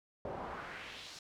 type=noise with band-pass filter sweep; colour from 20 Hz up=brown; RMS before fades=-45 dBFS; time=0.25-1.19 s; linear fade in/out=2 ms; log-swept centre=580 to 5500 Hz; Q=1.7; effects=none

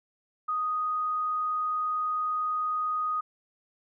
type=tone; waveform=sine; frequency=1244.5 Hz; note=D#6; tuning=in tune; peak=-26 dBFS; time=0.48-3.21 s; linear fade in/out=10 ms; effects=none

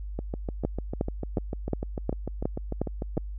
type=two click trains; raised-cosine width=2 ms; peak=-18 / -12 dBFS; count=21 / 8; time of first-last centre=0.19-3.171 / 0.65-3.177 s; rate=6.71 / 2.77 Hz; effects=added 50 Hz sine -33 dBFS peak until 3.38 s

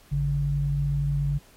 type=tone pair together; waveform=sine; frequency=53.45 / 142.7 Hz; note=A1 / D3; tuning=-49 / -49 cents; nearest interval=octave + perfect fourth; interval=1700 cents; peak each=-29 / -23 dBFS; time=0.11-1.39 s; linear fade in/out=20 ms; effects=pink hiss -56 dBFS RMS until 1.56 s + AAC 48 kbps

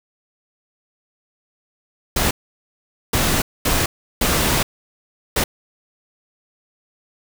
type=noise bursts at uneven times; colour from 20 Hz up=pink; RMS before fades=-18 dBFS; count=5; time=2.16-2.31 / 3.13-3.42 / 3.65-3.86 / 4.21-4.63 / 5.36-5.44 s; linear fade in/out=5 ms; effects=none

